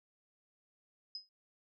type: tone with exponential decay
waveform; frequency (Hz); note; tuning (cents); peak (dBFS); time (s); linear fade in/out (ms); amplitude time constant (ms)
sine; 5050; D#8; +25; -37; 1.15-1.29; 2; 29
effects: none